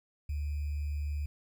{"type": "tone with sample-and-hold", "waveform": "sine", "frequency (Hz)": 73.42, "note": "D2", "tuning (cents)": 0, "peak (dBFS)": -31, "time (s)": [0.29, 1.26], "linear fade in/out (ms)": 5, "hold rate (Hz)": 2450, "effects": []}